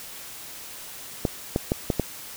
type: clicks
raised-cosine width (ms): 2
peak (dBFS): -8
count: 5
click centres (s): 1.252 / 1.561 / 1.719 / 1.902 / 1.997
effects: white hiss -40 dBFS RMS until 2.36 s